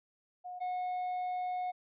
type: tone pair in turn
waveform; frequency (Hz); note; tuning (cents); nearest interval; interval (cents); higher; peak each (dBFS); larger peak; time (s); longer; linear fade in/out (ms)
sine / triangle; 723 / 728; F#5 / F#5; -40 / -28; unison; 12; second; -40 / -31; second; 0.44-0.6 / 0.6-1.72; second; 20
effects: resampled to 8000 Hz